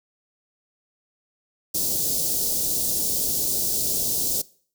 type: band-stop noise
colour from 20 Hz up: white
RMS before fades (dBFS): -24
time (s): 1.74-4.42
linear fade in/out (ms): 10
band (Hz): 570 to 4600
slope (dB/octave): 24
effects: noise-tail reverb RT60 0.5 s tail -22 dB re dry